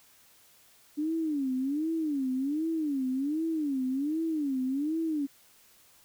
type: tone with vibrato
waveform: sine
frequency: 289.8 Hz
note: D4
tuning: 23 cents flat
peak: -27 dBFS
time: 0.97-5.27 s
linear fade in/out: 20 ms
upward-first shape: sine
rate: 1.3 Hz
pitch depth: 210 cents each way
effects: white hiss -60 dBFS RMS until 6.04 s